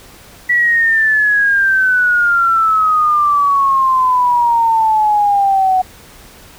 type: exponential sweep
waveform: sine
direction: down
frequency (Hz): 1954 to 740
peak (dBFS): -9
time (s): 0.49-5.82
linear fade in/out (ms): 10
effects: pink hiss -40 dBFS RMS until 6.58 s